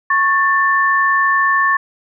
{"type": "tone pair together", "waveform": "sine", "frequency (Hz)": [1101.9, 1773], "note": ["C#6", "A6"], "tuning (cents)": [-11, 13], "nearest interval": "minor sixth", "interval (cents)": 824, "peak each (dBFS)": -14, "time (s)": [0.1, 1.77], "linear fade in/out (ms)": 5, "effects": []}